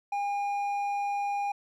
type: tone with hard clipping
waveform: sine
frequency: 810 Hz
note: G#5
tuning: 43 cents flat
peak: -29 dBFS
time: 0.12-1.52 s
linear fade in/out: 5 ms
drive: 5 dB
effects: none